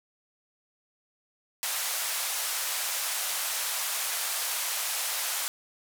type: band-pass noise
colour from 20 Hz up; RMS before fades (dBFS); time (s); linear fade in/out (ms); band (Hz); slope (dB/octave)
white; -31; 1.63-5.48; 0; 610 to 14000; 24
effects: none